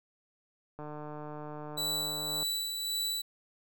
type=click train; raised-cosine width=1 ms; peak=-29 dBFS; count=247; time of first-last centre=0.79-2.43 s; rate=150 Hz
type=tone with tremolo; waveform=sawtooth; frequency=3951 Hz; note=B7; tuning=in tune; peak=-27 dBFS; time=1.77-3.22 s; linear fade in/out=10 ms; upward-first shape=sine; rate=1.8 Hz; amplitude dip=40%
effects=none